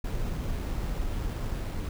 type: noise with sample-and-hold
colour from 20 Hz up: brown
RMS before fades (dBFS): -31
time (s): 0.04-1.89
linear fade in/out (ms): 5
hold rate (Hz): 6300
effects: none